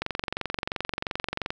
click train, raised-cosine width 0.3 ms, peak -12 dBFS, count 35, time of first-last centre 0.02-1.505 s, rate 22.9 Hz, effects none

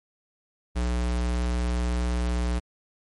square tone, 60.4 Hz, B1, 38 cents flat, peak -24 dBFS, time 0.75-2.6 s, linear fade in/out 20 ms, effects MP3 48 kbps

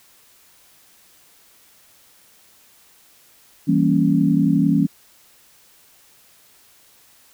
sine chord, E diminished seventh, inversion none, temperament equal, 164.81 / 196 / 233.1 / 277.2 Hz, E3 / G3 / Bb3 / Db4, 0 / 0 / 0 / 0 cents, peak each -19 / -20 / -21 / -18 dBFS, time 3.67-4.87 s, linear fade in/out 20 ms, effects white hiss -53 dBFS RMS until 7.33 s

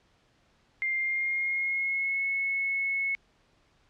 sine tone with pitch glide, 2105 to 2193 Hz, C7 to C#7, +10 to -19 cents, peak -26 dBFS, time 0.82-3.15 s, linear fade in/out 0 ms, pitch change +71 cents, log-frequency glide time 0.97-2.24 s, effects pink hiss -66 dBFS RMS until 3.89 s + low-pass 5000 Hz 12 dB/octave

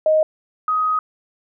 sine tone pair in turn, 624 / 1256.3 Hz, D#5 / D#6, +5 / +16 cents, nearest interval octave, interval 1211 cents, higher second, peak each -12 / -16 dBFS, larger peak first, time 0.06-0.23 / 0.68-0.99 s, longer second, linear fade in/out 2 ms, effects none

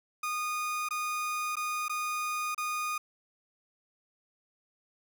30% pulse tone with dropouts, 1230 Hz, D#6, 20 cents flat, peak -28 dBFS, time 0.23-2.98 s, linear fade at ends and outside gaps 5 ms, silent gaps 0.888-0.907 / 1.556-1.567 / 1.883-1.895 / 2.547-2.578 s, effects none

